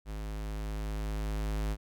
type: tone with level ramp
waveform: square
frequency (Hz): 52.5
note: G#1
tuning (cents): +19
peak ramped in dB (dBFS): -37 to -30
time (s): 0.05-1.77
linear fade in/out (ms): 50
effects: none